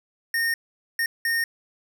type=tone bursts at uneven times; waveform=square; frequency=1839 Hz; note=A#6; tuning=24 cents flat; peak=-22 dBFS; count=3; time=0.34-0.54 / 0.99-1.06 / 1.25-1.44 s; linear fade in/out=2 ms; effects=none

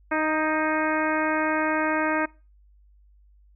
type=harmonic tone with a mistuned harmonic; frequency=310.7 Hz; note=D#4; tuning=2 cents flat; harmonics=1 / 2 / 3 / 4 / 5 / 6 / 7 / 8; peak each=-27 / -28 / -29 / -31 / -29 / -34 / -34 / -38 dBFS; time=0.11-2.26 s; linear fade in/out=10 ms; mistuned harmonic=5; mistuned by=+25 cents; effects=noise-tail reverb RT60 0.3 s tail -22 dB re dry + added 50 Hz sine -53 dBFS peak until 3.55 s

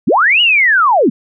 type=linear two-way sweep; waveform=sine; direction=up then down; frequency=132.5 to 2960 to 184.2 Hz; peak=-7 dBFS; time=0.07-1.1 s; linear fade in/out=10 ms; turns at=0.41 s; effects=none

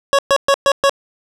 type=tone bursts; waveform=25% pulse; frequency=554.4 Hz; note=C#5; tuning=in tune; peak=-6 dBFS; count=5; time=0.13-0.895 s; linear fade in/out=0 ms; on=57 ms; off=120 ms; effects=low-pass 8000 Hz 12 dB/octave

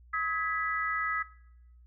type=chord; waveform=sine; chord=G# minor; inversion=second; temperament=equal with one note detuned; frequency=1275.1 / 1661.2 / 1975.5 Hz; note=D#6 / G#6 / B6; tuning=+42 / 0 / 0 cents; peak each=-30 / -35 / -34 dBFS; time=0.13-1.23 s; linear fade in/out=10 ms; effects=noise-tail reverb RT60 0.8 s tail -20 dB re dry + added 60 Hz sine -53 dBFS peak until 1.86 s

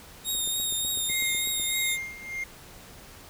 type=tone with vibrato; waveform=15% pulse; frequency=3716 Hz; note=A#7; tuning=6 cents flat; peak=-20 dBFS; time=0.24-1.98 s; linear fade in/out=50 ms; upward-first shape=triangle; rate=3.4 Hz; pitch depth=32 cents each way
type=click train; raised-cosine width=2 ms; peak=-30 dBFS; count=11; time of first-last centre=0.35-1.598 s; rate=8.01 Hz
type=tone with tremolo; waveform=triangle; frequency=2116 Hz; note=C7; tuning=19 cents sharp; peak=-26 dBFS; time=1.09-2.44 s; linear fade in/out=5 ms; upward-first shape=sine; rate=1.6 Hz; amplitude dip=80%
effects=pink hiss -48 dBFS RMS until 3.29 s

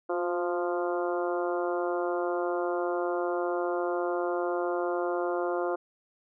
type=harmonic tone with a mistuned harmonic; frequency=174.61 Hz; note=F3; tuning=in tune; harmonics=2 / 3 / 4 / 5 / 6 / 7 / 8; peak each=-30 / -32 / -34 / -41 / -39 / -40 / -41 dBFS; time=0.09-5.76 s; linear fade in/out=10 ms; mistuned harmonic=2; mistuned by=+25 cents; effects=none

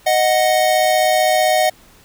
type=tone pair together; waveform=square; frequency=622.3 / 737.9 Hz; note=D#5 / F#5; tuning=0 / -5 cents; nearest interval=minor third; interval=295 cents; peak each=-16 dBFS; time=0.06-1.7 s; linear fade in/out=10 ms; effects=pink hiss -48 dBFS RMS until 2.04 s

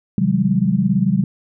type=chord; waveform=sine; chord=Ab dominant seventh; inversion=first; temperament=equal with one note detuned; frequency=130.81 / 155.56 / 185 / 202.7 Hz; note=C3 / Eb3 / Gb3 / Ab3; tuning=0 / 0 / 0 / -42 cents; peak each=-22 / -23 / -17 / -18 dBFS; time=0.18-1.24 s; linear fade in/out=2 ms; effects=none

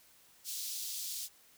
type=high-pass noise; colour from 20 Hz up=pink; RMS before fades=-40 dBFS; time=0.44-1.29 s; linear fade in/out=50 ms; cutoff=4000 Hz; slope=24 dB/octave; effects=white hiss -63 dBFS RMS until 1.57 s

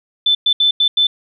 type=tone bursts at uneven times; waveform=sine; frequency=3523 Hz; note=A7; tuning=1 cent sharp; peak=-10 dBFS; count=5; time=0.26-0.35 / 0.46-0.53 / 0.6-0.71 / 0.8-0.88 / 0.97-1.07 s; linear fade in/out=5 ms; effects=none

